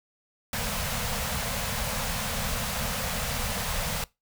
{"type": "band-stop noise", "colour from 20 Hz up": "pink", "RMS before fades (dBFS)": -30, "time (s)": [0.53, 4.04], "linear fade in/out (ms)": 2, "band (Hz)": [240, 450], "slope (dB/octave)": 96, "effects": ["noise-tail reverb RT60 0.2 s tail -21 dB re dry"]}